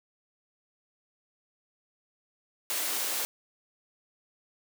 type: high-pass noise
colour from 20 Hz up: white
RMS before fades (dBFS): -31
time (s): 2.7-3.25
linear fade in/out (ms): 0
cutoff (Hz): 280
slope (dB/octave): 24
effects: none